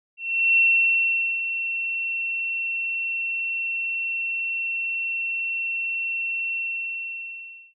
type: tone with ADSR envelope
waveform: sine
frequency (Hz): 2711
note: E7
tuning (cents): +48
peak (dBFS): -14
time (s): 0.17-7.74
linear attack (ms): 400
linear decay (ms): 830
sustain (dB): -10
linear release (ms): 1200
effects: none